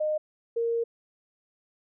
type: tone pair in turn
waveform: sine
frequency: 613 / 464.2 Hz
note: D#5 / A#4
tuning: -26 / -7 cents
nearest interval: perfect fourth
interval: 481 cents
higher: first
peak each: -24 dBFS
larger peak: neither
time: 0-0.18 / 0.56-0.84 s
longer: second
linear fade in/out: 10 ms
effects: none